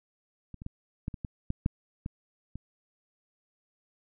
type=clicks; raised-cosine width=5 ms; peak=-30 / -29 / -24 / -20 / -26 / -22 / -17 / -13 / -22 / -26 dBFS; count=10; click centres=0.543 / 0.619 / 0.664 / 1.081 / 1.142 / 1.248 / 1.504 / 1.661 / 2.061 / 2.556 s; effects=none